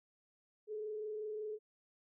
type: tone with frequency modulation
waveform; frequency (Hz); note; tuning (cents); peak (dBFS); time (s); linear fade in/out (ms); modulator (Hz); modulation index
sine; 427.2; G#4; +49; -39; 0.67-1.59; 50; 25.4; 0.38
effects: none